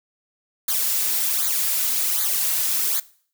blue noise with flanger, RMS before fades -22 dBFS, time 0.68-3 s, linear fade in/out 5 ms, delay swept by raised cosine 0.36 to 3.76 ms, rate 1.3 Hz, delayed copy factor -0.95, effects noise-tail reverb RT60 0.5 s tail -20 dB re dry

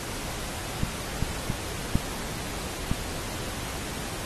clicks, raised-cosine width 5 ms, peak -12 / -13 / -14 / -8 / -11 dBFS, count 5, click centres 0.834 / 1.226 / 1.502 / 1.955 / 2.915 s, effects pink hiss -35 dBFS RMS until 4.25 s + AAC 32 kbps

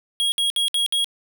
square tone bursts, 3298 Hz, G#7, 13 cents flat, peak -19 dBFS, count 5, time 0.2-1.044 s, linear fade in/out 0 ms, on 120 ms, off 61 ms, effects none

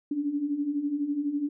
sine beating tone pair, 280 / 292 Hz, C#4 / D4, +18 / -10 cents, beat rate 12 Hz, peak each -33 / -27 dBFS, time 0.11-1.49 s, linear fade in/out 5 ms, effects none

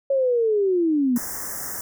sine linear sweep, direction down, 554.4 to 233.1 Hz, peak -17 dBFS, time 0.1-1.18 s, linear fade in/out 5 ms
white band-stop noise, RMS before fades -31 dBFS, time 1.16-1.81 s, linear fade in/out 2 ms, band 2000 to 5300 Hz, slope 96 dB/octave
effects none

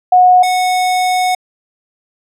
sine / square tone pair in turn, 729 / 734.5 Hz, F#5 / F#5, -26 / -13 cents, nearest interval unison, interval 13 cents, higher second, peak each -4 / -12 dBFS, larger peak first, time 0.12-0.43 / 0.43-1.35 s, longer second, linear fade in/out 5 ms, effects low-pass 11000 Hz 12 dB/octave

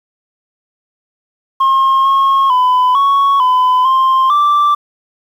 sine tone with pitch steps, 1072 / 1085 / 1004 / 1111 / 1009 / 1052 / 1172 Hz, C6 / C#6 / B5 / C#6 / B5 / C6 / D6, +42 / -37 / +28 / +4 / +37 / +9 / -4 cents, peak -5 dBFS, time 1.6-4.75 s, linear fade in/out 10 ms, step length 450 ms, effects tanh soft clip ceiling -7 dBFS + 7-bit

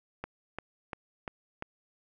click train, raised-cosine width 0.5 ms, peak -21 dBFS, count 5, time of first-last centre 0.24-1.624 s, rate 2.89 Hz, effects none

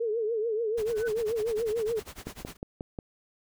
sine tone with vibrato, 445.5 Hz, A4, 22 cents sharp, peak -26 dBFS, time 0-2 s, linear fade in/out 10 ms, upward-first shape triangle, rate 6.9 Hz, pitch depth 130 cents each way
pink noise with tremolo, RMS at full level -41 dBFS, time 0.77-2.57 s, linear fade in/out 10 ms, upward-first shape sine, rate 10 Hz, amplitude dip 95%
sine tone with exponential growth, 1500 Hz, F#6, 23 cents sharp, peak -31 dBFS, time 0.87-1.08 s, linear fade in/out 5 ms, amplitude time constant 45 ms
click train, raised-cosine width 2 ms, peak -22 dBFS, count 5, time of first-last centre 2.27-2.988 s, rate 5.57 Hz
effects none

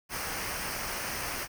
pink noise with comb filter, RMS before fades -35 dBFS, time 0.09-1.48 s, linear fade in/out 50 ms, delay 0.27 ms, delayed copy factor -0.6, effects none

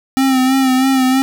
square tone with vibrato, 262.4 Hz, C4, 5 cents sharp, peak -11 dBFS, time 0.17-1.22 s, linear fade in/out 0 ms, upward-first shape sine, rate 3.1 Hz, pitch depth 40 cents each way, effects none

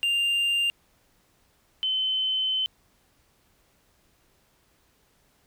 triangle / sine tone pair in turn, 2794 / 3060 Hz, F7 / G7, 0 / -42 cents, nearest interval major second, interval 158 cents, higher second, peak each -20 / -23 dBFS, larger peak first, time 0.03-0.7 / 1.83-2.66 s, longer second, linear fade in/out 0 ms, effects pink hiss -65 dBFS RMS until 5.46 s

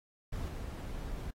brown noise with level steps, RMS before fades -37 / -40 dBFS, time 0.32-1.31 s, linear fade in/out 10 ms, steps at 0.48 s, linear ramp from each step 2 ms, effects AAC 48 kbps

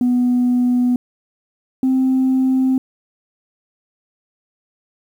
sine tone pair in turn, 246.9 / 261 Hz, B3 / C4, 0 / -4 cents, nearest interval minor second, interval 96 cents, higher second, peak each -11 dBFS, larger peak neither, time 0.01-0.96 / 1.83-2.78 s, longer neither, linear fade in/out 2 ms, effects tanh soft clip ceiling -10 dBFS + 8-bit

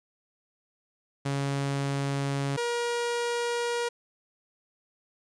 sawtooth tone pair in turn, 139.3 / 475.9 Hz, C#3 / A#4, +9 / +36 cents, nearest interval octave + major sixth, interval 2127 cents, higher second, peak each -23 dBFS, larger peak neither, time 1.25-2.57 / 2.57-3.89 s, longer neither, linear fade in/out 10 ms, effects resampled to 22050 Hz + 10-bit

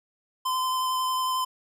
square tone with vibrato, 1028 Hz, C6, 31 cents flat, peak -25 dBFS, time 0.45-1.45 s, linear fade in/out 10 ms, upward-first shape sine, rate 11 Hz, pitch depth 11 cents each way, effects none

